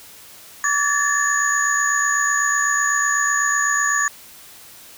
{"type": "tone cluster", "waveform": "sine", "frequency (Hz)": [1148, 1707, 1775, 6780], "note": ["D6", "G#6", "A6", "G#8"], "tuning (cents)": [-40, 47, 15, 35], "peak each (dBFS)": -22, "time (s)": [0.64, 4.08], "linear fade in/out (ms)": 2, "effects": ["white hiss -43 dBFS RMS until 4.97 s"]}